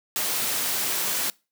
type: noise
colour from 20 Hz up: white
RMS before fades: -26 dBFS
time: 0.16-1.3 s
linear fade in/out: 0 ms
effects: noise-tail reverb RT60 0.3 s tail -25 dB re dry + high-pass 150 Hz 12 dB/octave